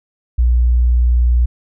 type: tone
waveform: sine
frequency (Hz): 60.3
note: B1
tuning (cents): -41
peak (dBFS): -9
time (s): 0.38-1.46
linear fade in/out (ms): 10
effects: none